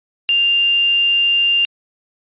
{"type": "tone with quantisation", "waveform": "sine", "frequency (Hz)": 2794, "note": "F7", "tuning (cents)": 0, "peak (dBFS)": -12, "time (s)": [0.29, 1.65], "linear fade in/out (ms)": 0, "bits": 4, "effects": ["resampled to 8000 Hz"]}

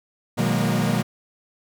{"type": "tone cluster", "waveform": "45% pulse", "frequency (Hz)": [120.6, 154.2, 182.6, 203.6, 233.5], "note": ["B2", "D#3", "F#3", "G#3", "A#3"], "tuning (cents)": [-41, -15, -23, -34, 3], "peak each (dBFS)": -26, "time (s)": [0.37, 1.03], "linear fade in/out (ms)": 20, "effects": []}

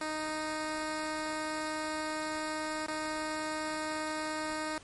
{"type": "tone with dropouts", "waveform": "10% pulse", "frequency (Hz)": 310, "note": "D#4", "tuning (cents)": -6, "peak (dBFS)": -25, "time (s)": [0.01, 4.78], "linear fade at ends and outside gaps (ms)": 2, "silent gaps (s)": [2.863, 2.882], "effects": ["pink hiss -55 dBFS RMS until 4.83 s", "MP3 48 kbps"]}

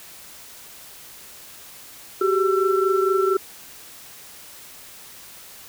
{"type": "tone cluster", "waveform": "sine", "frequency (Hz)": [378.8, 403.1, 1342], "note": ["F#4", "G4", "E6"], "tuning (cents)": [41, 48, 31], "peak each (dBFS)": [-19, -23, -23], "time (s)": [2.21, 3.37], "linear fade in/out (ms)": 5, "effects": ["white hiss -43 dBFS RMS until 5.68 s"]}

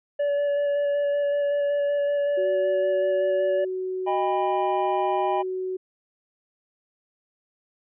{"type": "tone with vibrato", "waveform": "triangle", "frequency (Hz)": 574, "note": "D5", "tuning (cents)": -40, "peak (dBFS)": -19, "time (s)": [0.19, 3.65], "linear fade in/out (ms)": 10, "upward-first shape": "square", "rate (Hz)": 5.3, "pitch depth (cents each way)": 9}
{"type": "tone", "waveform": "sine", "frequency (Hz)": 372.4, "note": "F#4", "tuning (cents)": 11, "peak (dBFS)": -26, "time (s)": [2.37, 5.77], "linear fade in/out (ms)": 10}
{"type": "chord", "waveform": "triangle", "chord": "Eb augmented", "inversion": "none", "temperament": "equal with one note detuned", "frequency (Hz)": [622.3, 802.3, 987.8], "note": ["Eb5", "G5", "B5"], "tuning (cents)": [0, 40, 0], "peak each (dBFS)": [-26, -23, -27], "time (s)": [4.06, 5.43], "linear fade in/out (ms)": 20}
{"effects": ["resampled to 8000 Hz"]}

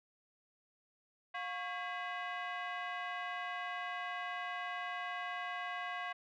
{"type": "tone with frequency modulation", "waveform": "sine", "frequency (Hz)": 196, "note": "G3", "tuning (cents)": 0, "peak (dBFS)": -37, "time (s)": [1.34, 6.13], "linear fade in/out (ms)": 10, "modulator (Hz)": 909, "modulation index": 2.4, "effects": ["tanh soft clip ceiling -33 dBFS"]}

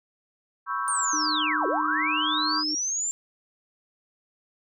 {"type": "chord", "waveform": "sine", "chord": "C# half-diminished seventh", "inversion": "third", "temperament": "equal", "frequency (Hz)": [987.8, 1108.7, 1318.5, 1568], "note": ["B5", "C#6", "E6", "G6"], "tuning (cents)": [0, 0, 0, 0], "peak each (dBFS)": [-33, -29, -31, -34], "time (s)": [0.66, 2.64], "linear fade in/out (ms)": 50}
{"type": "linear two-way sweep", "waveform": "sine", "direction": "down then up", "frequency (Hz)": [9030, 329.6, 7380], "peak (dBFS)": -25, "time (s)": [0.88, 3.11], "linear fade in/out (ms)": 0, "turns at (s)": 1.67}
{"type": "tone", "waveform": "sine", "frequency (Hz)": 304.8, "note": "D#4", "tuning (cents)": -36, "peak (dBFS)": -31, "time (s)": [1.13, 2.75], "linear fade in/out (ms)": 5}
{"effects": []}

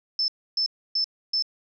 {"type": "tone bursts", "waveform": "sine", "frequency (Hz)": 5274, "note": "E8", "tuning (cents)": 0, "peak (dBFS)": -21, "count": 4, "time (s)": [0.19, 1.424], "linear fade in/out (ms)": 2, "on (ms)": 91, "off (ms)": 290, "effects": []}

